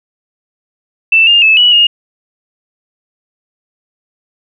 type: tone with pitch steps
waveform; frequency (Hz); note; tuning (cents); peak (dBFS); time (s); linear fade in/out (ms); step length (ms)
sine; 2659 / 2813 / 2609 / 2939 / 2850; E7 / F7 / E7 / F#7 / F7; +14 / +12 / -18 / -12 / +34; -4; 1.12-1.87; 5; 150
effects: none